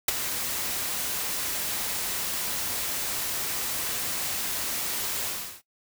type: noise with ADSR envelope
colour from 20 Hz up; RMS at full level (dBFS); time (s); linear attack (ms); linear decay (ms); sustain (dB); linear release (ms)
white; -20; 0.08-5.62; 5; 16; -10; 370
effects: noise-tail reverb RT60 0.1 s tail -17 dB re dry